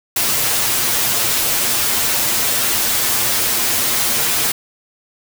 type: noise with comb filter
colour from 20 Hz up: white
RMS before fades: -17 dBFS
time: 0.16-4.52 s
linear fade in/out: 5 ms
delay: 8.6 ms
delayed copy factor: +0.7
effects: none